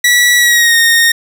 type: tone with pitch glide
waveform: sawtooth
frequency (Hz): 1944 to 1850.9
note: B6 to A#6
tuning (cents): -28 to -13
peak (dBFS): -3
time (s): 0.04-1.12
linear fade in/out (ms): 5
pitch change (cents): -85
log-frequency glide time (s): 0.37-0.76
effects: none